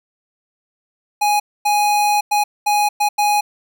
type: tone bursts at uneven times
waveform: square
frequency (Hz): 830.6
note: G#5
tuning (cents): 0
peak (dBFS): -14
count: 6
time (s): 1.21-1.4 / 1.65-2.21 / 2.31-2.44 / 2.66-2.89 / 3-3.09 / 3.18-3.41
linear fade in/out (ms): 10
effects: none